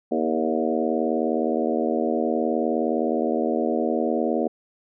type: harmonic tone with a mistuned harmonic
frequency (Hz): 79.4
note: D#2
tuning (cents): +36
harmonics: 3 / 4 / 5 / 6 / 7 / 8 / 9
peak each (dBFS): -26 / -27 / -28 / -29 / -29 / -30 / -31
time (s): 0.11-4.48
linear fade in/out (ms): 10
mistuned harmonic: 6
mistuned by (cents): -33
effects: none

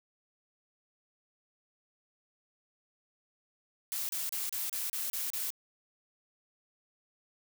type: noise bursts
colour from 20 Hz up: blue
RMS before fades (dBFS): -35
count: 8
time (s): 3.92-5.504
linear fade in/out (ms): 0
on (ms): 170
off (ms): 32
effects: none

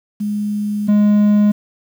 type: tone pair in turn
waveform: sine / triangle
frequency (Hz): 207.7 / 207.7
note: G#3 / G#3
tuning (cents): 0 / 0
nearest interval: unison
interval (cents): 0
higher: neither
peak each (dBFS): -17 / -7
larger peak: second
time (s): 0.2-0.88 / 0.88-1.52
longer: first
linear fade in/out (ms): 10
effects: 7-bit

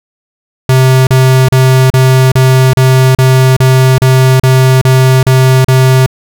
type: tone bursts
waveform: square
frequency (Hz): 130.4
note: C3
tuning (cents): -5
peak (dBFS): -4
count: 13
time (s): 0.69-6.062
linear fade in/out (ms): 2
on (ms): 380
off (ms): 36
effects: none

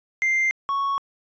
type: tone pair in turn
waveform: triangle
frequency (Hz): 2093 / 1108.7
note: C7 / C#6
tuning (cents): 0 / 0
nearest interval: major seventh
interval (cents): 1100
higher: first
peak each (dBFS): -16 / -19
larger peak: first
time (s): 0.22-0.51 / 0.69-0.98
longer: neither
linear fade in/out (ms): 0
effects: tanh soft clip ceiling -12 dBFS + resampled to 16000 Hz

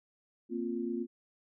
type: chord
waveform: sine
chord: Bb suspended second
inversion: none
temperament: equal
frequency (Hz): 233.1 / 261.6 / 349.2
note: Bb3 / C4 / F4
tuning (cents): 0 / 0 / 0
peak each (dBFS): -36 / -38 / -36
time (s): 0.49-1.07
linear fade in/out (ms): 50
effects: none

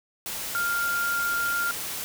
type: tone in noise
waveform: sine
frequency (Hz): 1398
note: F6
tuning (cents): +1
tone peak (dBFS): -24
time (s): 0.55-1.71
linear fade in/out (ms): 0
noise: white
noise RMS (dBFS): -33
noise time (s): 0.26-2.04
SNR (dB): +6
effects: none

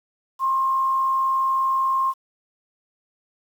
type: tone with frequency modulation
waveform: sine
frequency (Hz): 1064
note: C6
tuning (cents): +29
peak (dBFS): -18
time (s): 0.39-2.14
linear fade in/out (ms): 50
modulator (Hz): 59.5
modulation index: 0.28
effects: 8-bit

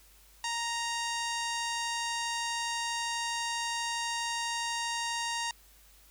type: harmonic tone with a mistuned harmonic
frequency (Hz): 932.3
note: A#5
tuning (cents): 0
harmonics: 1 / 2 / 3 / 4 / 5 / 6 / 7 / 8 / 10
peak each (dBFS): -35 / -38 / -40 / -41 / -42 / -43 / -43 / -44 / -45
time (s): 0.44-5.51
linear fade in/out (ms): 2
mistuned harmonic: 10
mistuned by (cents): -47
effects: added 50 Hz sine -60 dBFS peak until 6.1 s + white hiss -60 dBFS RMS until 6.1 s

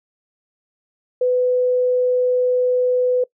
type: tone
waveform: sine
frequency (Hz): 500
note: B4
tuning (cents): +21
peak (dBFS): -14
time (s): 1.21-3.24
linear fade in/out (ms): 5
effects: noise-tail reverb RT60 0.1 s tail -22 dB re dry

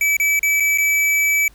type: tone with dropouts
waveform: square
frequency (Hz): 2300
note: D7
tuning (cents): -37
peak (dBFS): -15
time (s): 0.01-1.48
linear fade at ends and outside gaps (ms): 2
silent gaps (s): 0.168-0.199 / 0.393-0.43 / 0.6-0.604 / 0.776-0.783
effects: added 50 Hz sine -48 dBFS peak until 1.54 s + pink hiss -53 dBFS RMS until 1.54 s

